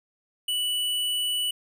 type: tone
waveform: square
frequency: 2960 Hz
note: F#7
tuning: in tune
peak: -25 dBFS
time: 0.48-1.51 s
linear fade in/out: 5 ms
effects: none